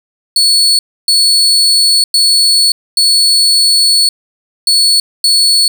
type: tone bursts at uneven times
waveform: 35% pulse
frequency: 4412 Hz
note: C#8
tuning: 9 cents flat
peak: -5 dBFS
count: 6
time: 0.36-0.79 / 1.08-2.04 / 2.14-2.72 / 2.97-4.09 / 4.67-5 / 5.24-5.68 s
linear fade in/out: 2 ms
effects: none